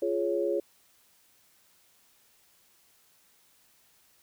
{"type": "chord", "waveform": "sine", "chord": "Db major", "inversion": "first", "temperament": "just", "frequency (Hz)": [346.5, 415.8, 554.4], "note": ["F4", "Ab4", "Db5"], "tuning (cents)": [-14, 2, 0], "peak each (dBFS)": -30, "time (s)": [0.02, 0.6], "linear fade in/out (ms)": 5, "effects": ["white hiss -64 dBFS RMS until 4.22 s"]}